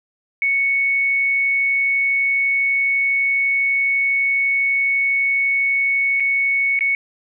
sine tone with dropouts, 2217 Hz, C#7, in tune, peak -15 dBFS, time 0.42-6.95 s, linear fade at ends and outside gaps 1 ms, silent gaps 6.2-6.204 / 6.791-6.808 s, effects none

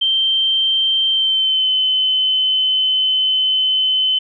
sine tone with pitch glide, 3135 to 3048 Hz, G7 to G7, -1 to -49 cents, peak -13 dBFS, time 0.01-4.19 s, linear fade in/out 10 ms, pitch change -48 cents, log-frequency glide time 1.1-1.7 s, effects none

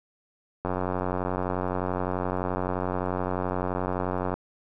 click train, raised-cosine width 1 ms, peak -14 dBFS, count 339, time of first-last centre 0.65-4.34 s, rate 91.6 Hz, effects none

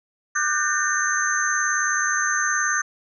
sine tone cluster, 1196 / 1481 / 1560 / 1815 / 6270 Hz, D6 / F#6 / G6 / A#6 / G8, +31 / +1 / -9 / -47 / -1 cents, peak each -26 dBFS, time 0.35-2.82 s, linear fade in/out 10 ms, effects none

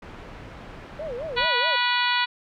pink low-pass noise, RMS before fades -41 dBFS, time 0.02-1.46 s, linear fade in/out 5 ms, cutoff 2300 Hz, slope 12 dB/octave
sine tone with vibrato, 554.4 Hz, C#5, in tune, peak -29 dBFS, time 0.99-1.76 s, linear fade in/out 5 ms, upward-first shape sine, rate 4.7 Hz, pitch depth 280 cents each way
harmonic tone, 488.6 Hz, B4, 19 cents flat, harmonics 2 / 3 / 4 / 5 / 6 / 7 / 8 / 9, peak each -25 / -27 / -28 / -29 / -30 / -30 / -31 / -32 dBFS, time 1.36-2.26 s, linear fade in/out 20 ms
effects none

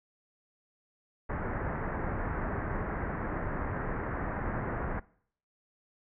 pink low-pass noise, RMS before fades -34 dBFS, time 1.29-5 s, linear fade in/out 10 ms, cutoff 1900 Hz, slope 48 dB/octave, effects noise-tail reverb RT60 0.6 s tail -22 dB re dry

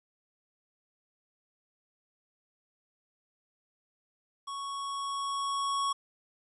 square tone with level ramp, 1110 Hz, C#6, 2 cents sharp, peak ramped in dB -37 to -28 dBFS, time 4.47-5.93 s, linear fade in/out 10 ms, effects resampled to 24000 Hz + 11-bit

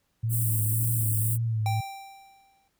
sine tone with vibrato, 111.4 Hz, A2, 22 cents sharp, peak -24 dBFS, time 0.23-1.81 s, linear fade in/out 10 ms, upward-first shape sine, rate 1.9 Hz, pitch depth 63 cents each way
white band-stop noise, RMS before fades -30 dBFS, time 0.29-1.38 s, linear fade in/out 50 ms, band 330 to 8000 Hz, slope 96 dB/octave
square tone with exponential decay, 784 Hz, G5, in tune, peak -28 dBFS, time 1.66-2.68 s, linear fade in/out 1 ms, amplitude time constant 220 ms
effects pink hiss -73 dBFS RMS until 2.79 s

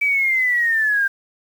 sine linear sweep, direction down, 2311 to 1578 Hz, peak -15 dBFS, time 0.01-1.08 s, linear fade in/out 10 ms, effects 7-bit

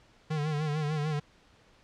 square tone with vibrato, 151.4 Hz, D#3, 47 cents flat, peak -29 dBFS, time 0.3-1.2 s, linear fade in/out 10 ms, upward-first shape sine, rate 6.7 Hz, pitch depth 69 cents each way, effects pink hiss -61 dBFS RMS until 1.83 s + low-pass 5000 Hz 12 dB/octave

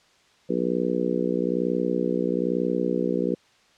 harmonic tone, 61.1 Hz, B1, 18 cents flat, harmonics 3 / 4 / 5 / 6 / 7 / 8, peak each -29 / -29 / -29 / -29 / -29 / -29 dBFS, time 0.49-3.35 s, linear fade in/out 10 ms, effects white hiss -59 dBFS RMS until 3.77 s + low-pass 5000 Hz 12 dB/octave

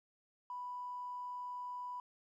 triangle tone, 987.8 Hz, B5, in tune, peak -37 dBFS, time 0.5-2 s, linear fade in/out 2 ms, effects tanh soft clip ceiling -39 dBFS

